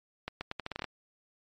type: accelerating click train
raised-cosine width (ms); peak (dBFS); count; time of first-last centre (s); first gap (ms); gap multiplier
0.3; -19; 10; 0.28-0.843; 130; 0.8
effects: MP3 48 kbps